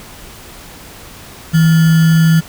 sine tone with sample-and-hold, 162.7 Hz, E3, 22 cents flat, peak -6 dBFS, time 1.53-2.41 s, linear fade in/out 20 ms, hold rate 1575 Hz, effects pink hiss -35 dBFS RMS until 2.48 s

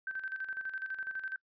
sine tone with tremolo, 1549 Hz, G6, 21 cents flat, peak -34 dBFS, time 0.07-1.36 s, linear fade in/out 2 ms, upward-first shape square, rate 12 Hz, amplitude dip 65%, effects noise-tail reverb RT60 0.1 s tail -24 dB re dry + resampled to 11025 Hz

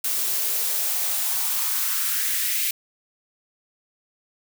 blue noise with high-pass filter sweep, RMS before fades -24 dBFS, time 0.04-2.71 s, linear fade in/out 5 ms, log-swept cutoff 290 to 2300 Hz, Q 2.6, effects none

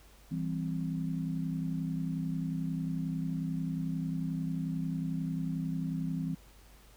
sine chord, C major, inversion first, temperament equal, 164.81 / 196 / 261.6 Hz, E3 / G3 / C4, 0 / 0 / 0 cents, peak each -33 / -39 / -37 dBFS, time 0.31-6.35 s, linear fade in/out 10 ms, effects added 50 Hz sine -56 dBFS peak until 6.96 s + pink hiss -60 dBFS RMS until 6.96 s

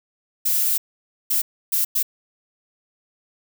violet noise bursts at uneven times, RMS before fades -20 dBFS, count 4, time 0.45-0.78 / 1.3-1.42 / 1.72-1.85 / 1.95-2.03 s, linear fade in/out 10 ms, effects none

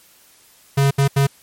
square tone bursts at uneven times, 138.59 Hz, C#3, in tune, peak -13 dBFS, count 3, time 0.77-0.91 / 0.98-1.08 / 1.16-1.27 s, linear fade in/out 10 ms, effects white hiss -51 dBFS RMS until 1.42 s + MP3 64 kbps

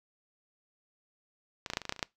clicks, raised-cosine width 0.2 ms, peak -19 / -16 / -15 / -11 / -24 / -21 / -14 / -16 / -30 / -22 / -12 dBFS, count 11, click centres 1.662 / 1.701 / 1.735 / 1.771 / 1.817 / 1.853 / 1.894 / 1.924 / 1.963 / 1.993 / 2.028 s, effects noise-tail reverb RT60 0.2 s tail -24 dB re dry

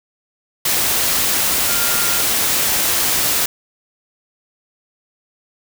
sine tone in noise, 1401 Hz, F6, 5 cents sharp, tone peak -26 dBFS, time 1.68-2.22 s, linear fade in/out 5 ms, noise white, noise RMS -17 dBFS, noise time 0.65-3.46 s, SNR -12 dB, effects none

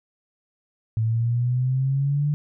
sine exponential sweep, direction up, 110 to 149 Hz, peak -19 dBFS, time 0.97-2.34 s, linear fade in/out 0 ms, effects none

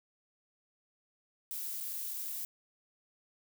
violet noise with dropouts, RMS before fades -39 dBFS, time 1.51-2.45 s, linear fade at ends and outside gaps 0 ms, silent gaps 1.803-1.808 / 1.933-1.937 / 2.137-2.141 s, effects none

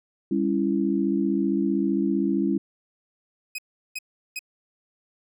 sine chord, C# diminished, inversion second, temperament just, 199.57 / 277.2 / 332.6 Hz, G3 / C#4 / E4, +31 / 0 / +16 cents, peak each -25 dBFS, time 0.31-2.58 s, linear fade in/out 5 ms
sawtooth tone bursts, 2518 Hz, D#7, 20 cents sharp, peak -26 dBFS, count 3, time 3.55-4.392 s, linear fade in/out 5 ms, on 34 ms, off 370 ms
effects none

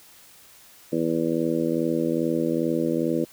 harmonic tone, 82.41 Hz, E2, in tune, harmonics 2 / 3 / 4 / 5 / 6 / 7, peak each -31 / -27 / -25 / -33 / -28 / -33 dBFS, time 0.92-3.25 s, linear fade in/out 10 ms, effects white hiss -51 dBFS RMS until 3.32 s

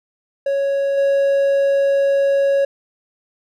triangle tone with level steps, 554.4 Hz, C#5, in tune, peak -14 / -11 dBFS, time 0.46-2.65 s, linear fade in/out 5 ms, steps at 0.97 s, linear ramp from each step 10 ms, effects none

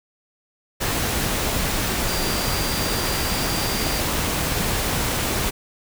sine tone in noise, 4740 Hz, D8, 15 cents sharp, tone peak -31 dBFS, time 2.07-4.01 s, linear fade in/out 20 ms, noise pink, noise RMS -23 dBFS, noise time 0.8-5.51 s, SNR -11 dB, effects none

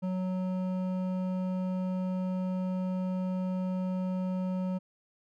triangle tone with hard clipping, 185 Hz, F#3, in tune, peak -31 dBFS, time 0.02-4.79 s, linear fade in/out 20 ms, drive 14 dB, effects none

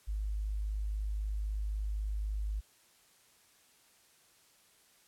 sine tone, 51.91 Hz, G#1, in tune, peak -32 dBFS, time 0.07-2.61 s, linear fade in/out 20 ms, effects white hiss -65 dBFS RMS until 5.07 s + low-pass 12000 Hz 12 dB/octave

